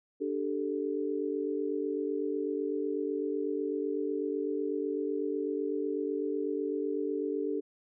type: chord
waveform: sine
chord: D suspended fourth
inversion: none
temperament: equal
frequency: 293.7 / 392 / 440 Hz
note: D4 / G4 / A4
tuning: 0 / 0 / 0 cents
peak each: -34 dBFS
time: 0.2-7.61 s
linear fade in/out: 20 ms
effects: none